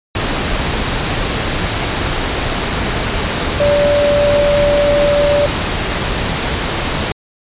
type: tone in noise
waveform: sine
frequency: 580 Hz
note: D5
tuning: 22 cents flat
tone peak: -10 dBFS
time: 3.6-5.46 s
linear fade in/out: 2 ms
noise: pink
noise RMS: -17 dBFS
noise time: 0.15-7.12 s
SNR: +4 dB
effects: resampled to 8000 Hz